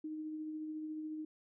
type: tone with tremolo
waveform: sine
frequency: 310 Hz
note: D#4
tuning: 6 cents flat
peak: -38 dBFS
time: 0.04-1.25 s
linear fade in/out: 5 ms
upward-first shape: triangle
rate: 14 Hz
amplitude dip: 30%
effects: none